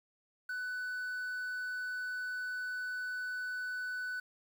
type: tone with quantisation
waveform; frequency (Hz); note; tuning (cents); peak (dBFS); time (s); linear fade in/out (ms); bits
triangle; 1495; F#6; +17; -34; 0.49-4.2; 5; 10
effects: none